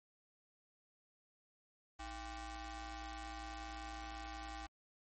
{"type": "ring-modulated tone", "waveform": "sawtooth", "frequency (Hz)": 369.6, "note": "F#4", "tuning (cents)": -2, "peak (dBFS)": -38, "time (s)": [1.99, 4.67], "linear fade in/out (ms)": 10, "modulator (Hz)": 425, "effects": ["MP3 32 kbps"]}